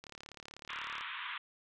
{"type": "click train", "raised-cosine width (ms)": 0.2, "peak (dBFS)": -30, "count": 36, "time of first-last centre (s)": [0.04, 1.01], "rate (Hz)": 36.1}
{"type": "band-pass noise", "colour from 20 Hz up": "pink", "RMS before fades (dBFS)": -42, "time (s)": [0.69, 1.38], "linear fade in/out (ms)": 5, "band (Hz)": [960, 3600], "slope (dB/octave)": 96}
{"effects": []}